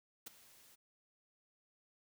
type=noise with ADSR envelope; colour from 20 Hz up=white; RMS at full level=-44 dBFS; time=0.26-0.76 s; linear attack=12 ms; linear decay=11 ms; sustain=-19 dB; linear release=18 ms; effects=none